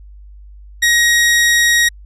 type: tone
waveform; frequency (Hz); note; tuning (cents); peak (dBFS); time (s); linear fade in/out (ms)
sawtooth; 1890; A#6; +23; -6; 0.82-1.89; 10
effects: added 50 Hz sine -35 dBFS peak until 2.05 s + low-pass 11000 Hz 12 dB/octave